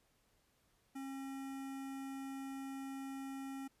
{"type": "tone with notch filter", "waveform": "square", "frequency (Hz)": 270, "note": "C#4", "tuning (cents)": -45, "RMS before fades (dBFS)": -45, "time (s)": [0.95, 3.68], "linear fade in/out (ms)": 10, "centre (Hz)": 4100, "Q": 1.3, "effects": ["pink hiss -75 dBFS RMS until 3.8 s", "resampled to 32000 Hz"]}